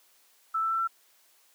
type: tone with pitch steps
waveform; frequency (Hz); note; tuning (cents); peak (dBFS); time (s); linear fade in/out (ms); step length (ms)
sine; 1318.5 / 1327.7 / 1336.9 / 1346.2; E6 / E6 / E6 / E6; 0 / +12 / +24 / +36; -25; 0.54-0.876; 10; 84
effects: white hiss -63 dBFS RMS until 1.54 s + high-pass 400 Hz 12 dB/octave